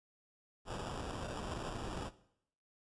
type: noise with sample-and-hold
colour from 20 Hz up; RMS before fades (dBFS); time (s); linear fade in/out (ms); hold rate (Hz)
pink; -42; 0.65-2.11; 50; 2100
effects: noise-tail reverb RT60 0.7 s tail -17 dB re dry + resampled to 22050 Hz